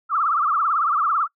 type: tone with vibrato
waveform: sine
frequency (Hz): 1244.5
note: D#6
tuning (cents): 0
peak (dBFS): -17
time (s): 0.09-1.28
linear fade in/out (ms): 50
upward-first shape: triangle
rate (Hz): 18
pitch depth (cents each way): 200
effects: noise-tail reverb RT60 0.1 s tail -24 dB re dry